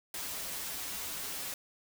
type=noise with comb filter; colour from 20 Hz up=white; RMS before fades=-39 dBFS; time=0.14-1.54 s; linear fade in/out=2 ms; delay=8.5 ms; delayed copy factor=-0.95; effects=none